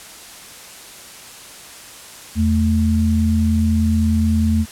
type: tone pair together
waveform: sine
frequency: 83.24 / 220 Hz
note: E2 / A3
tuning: +17 / 0 cents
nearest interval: octave + perfect fourth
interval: 1683 cents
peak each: -16 dBFS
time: 2.35-4.66 s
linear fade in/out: 50 ms
effects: white hiss -38 dBFS RMS until 4.71 s + low-pass 11000 Hz 12 dB/octave